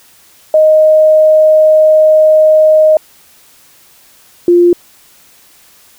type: tone pair in turn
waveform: sine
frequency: 622.3 / 349.3 Hz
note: D#5 / F4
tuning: 0 / 0 cents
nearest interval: minor seventh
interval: 1000 cents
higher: first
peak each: -3 dBFS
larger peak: neither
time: 0.54-2.97 / 4.48-4.73 s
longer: first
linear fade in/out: 2 ms
effects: white hiss -44 dBFS RMS until 5.98 s